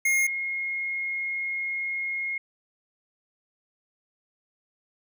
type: tone pair in turn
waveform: square / sine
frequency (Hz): 2142 / 2151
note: C7 / C7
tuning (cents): +40 / +47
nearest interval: unison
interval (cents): 7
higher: second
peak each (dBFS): -21 / -27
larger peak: first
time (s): 0.05-0.27 / 0.27-2.38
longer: second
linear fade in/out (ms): 5
effects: none